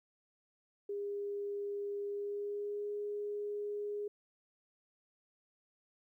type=tone with pitch glide; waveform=sine; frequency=405.5 to 413.1 Hz; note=G#4 to G#4; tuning=-41 to -9 cents; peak=-36 dBFS; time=0.89-4.08 s; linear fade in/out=5 ms; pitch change=+32 cents; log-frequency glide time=2.06-2.9 s; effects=13-bit